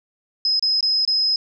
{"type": "tone with dropouts", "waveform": "sine", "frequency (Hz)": 5090, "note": "D#8", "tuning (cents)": 39, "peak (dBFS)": -16, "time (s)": [0.45, 1.36], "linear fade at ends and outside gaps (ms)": 2, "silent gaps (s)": [[0.595, 0.625], [0.808, 0.827], [1.051, 1.076]], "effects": []}